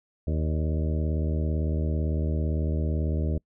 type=harmonic tone with a mistuned harmonic; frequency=77.9 Hz; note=D#2; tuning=3 cents sharp; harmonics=1 / 2 / 3 / 4 / 5 / 6 / 7 / 8; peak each=-25 / -31 / -35 / -37 / -39 / -41 / -42 / -43 dBFS; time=0.27-3.38 s; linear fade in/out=5 ms; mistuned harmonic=7; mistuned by=+55 cents; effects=noise-tail reverb RT60 0.1 s tail -26 dB re dry